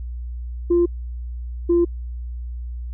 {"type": "tone pair in turn", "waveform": "sine", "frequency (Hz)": [346.6, 344.4], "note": ["F4", "F4"], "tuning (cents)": [-13, -24], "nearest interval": "unison", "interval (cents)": 11, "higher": "first", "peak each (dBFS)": -12, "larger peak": "neither", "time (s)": [[0.7, 0.86], [1.69, 1.85]], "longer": "neither", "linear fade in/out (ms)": 10, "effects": ["tanh soft clip ceiling -10 dBFS", "added 60 Hz sine -27 dBFS peak until 2.93 s"]}